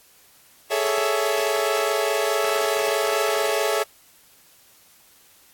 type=chord; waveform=sawtooth; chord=A major seventh; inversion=third; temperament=equal with one note detuned; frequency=415.3 / 440 / 560.2 / 659.3 Hz; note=G#4 / A4 / C#5 / E5; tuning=0 / 0 / +18 / 0 cents; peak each=-22 dBFS; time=0.7-3.84 s; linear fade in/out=20 ms; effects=white hiss -54 dBFS RMS until 5.53 s + AAC 64 kbps